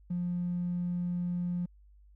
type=tone; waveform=triangle; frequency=176.2 Hz; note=F3; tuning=16 cents sharp; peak=-26 dBFS; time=0.1-1.66 s; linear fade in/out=10 ms; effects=tanh soft clip ceiling -27 dBFS + added 50 Hz sine -55 dBFS peak until 2.15 s